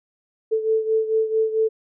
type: beating tone pair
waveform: sine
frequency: 440 / 444.5 Hz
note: A4 / A4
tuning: 0 / +18 cents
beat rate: 4.5 Hz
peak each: -19 / -24 dBFS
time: 0.51-1.69 s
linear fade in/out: 20 ms
effects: none